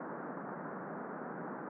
pink band-pass noise, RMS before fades -43 dBFS, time 0-1.69 s, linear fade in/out 5 ms, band 160 to 1600 Hz, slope 48 dB/octave, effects none

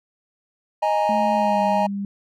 triangle chord, D# suspended fourth, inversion none, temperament just, 622.3 / 829.7 / 933.4 Hz, D#5 / G#5 / A#5, 0 / -2 / +2 cents, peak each -20 / -19 / -22 dBFS, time 0.82-1.87 s, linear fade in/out 10 ms
sine tone with pitch glide, 216.4 to 199.59 Hz, A3 to G3, -29 to +31 cents, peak -24 dBFS, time 1.09-2.05 s, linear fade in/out 2 ms, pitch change -140 cents, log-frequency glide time 1.34-1.63 s
effects none

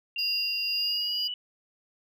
sine tone with pitch glide, 2774 to 2956 Hz, F7 to F#7, -12 to -2 cents, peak -31 dBFS, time 0.16-1.34 s, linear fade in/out 2 ms, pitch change +110 cents, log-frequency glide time 0.73-1.22 s
triangle tone with tremolo, 4855 Hz, D#8, 43 cents flat, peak -25 dBFS, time 0.18-1.28 s, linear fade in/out 10 ms, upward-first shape sine, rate 1.9 Hz, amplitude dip 30%
effects none

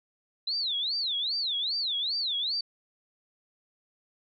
sine tone with vibrato, 3932 Hz, B7, 8 cents flat, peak -27 dBFS, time 0.47-2.61 s, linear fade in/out 5 ms, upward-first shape sine, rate 2.5 Hz, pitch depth 300 cents each way, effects none

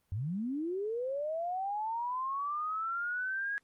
sine linear sweep, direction up, 87 to 1661.2 Hz, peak -32 dBFS, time 0.12-3.58 s, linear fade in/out 0 ms, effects pink hiss -75 dBFS RMS until 3.63 s + Opus 32 kbps

